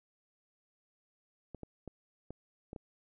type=clicks; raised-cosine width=2 ms; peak=-30 dBFS; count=6; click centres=1.547 / 1.633 / 1.877 / 2.306 / 2.731 / 2.762 s; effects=none